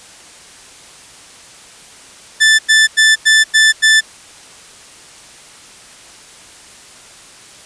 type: tone bursts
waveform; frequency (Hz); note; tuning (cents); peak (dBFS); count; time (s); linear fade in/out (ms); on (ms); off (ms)
sawtooth; 1760; A6; 0; -3; 6; 2.4-4.01; 20; 190; 94
effects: white hiss -39 dBFS RMS until 7.65 s + resampled to 22050 Hz